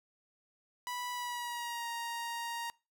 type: tone with pitch glide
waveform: sawtooth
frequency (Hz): 984 to 935.2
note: B5 to A#5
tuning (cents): -7 to +5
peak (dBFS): -33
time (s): 0.87-2.7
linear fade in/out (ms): 0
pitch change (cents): -88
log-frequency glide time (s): 1.12-1.88
effects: noise-tail reverb RT60 0.3 s tail -24 dB re dry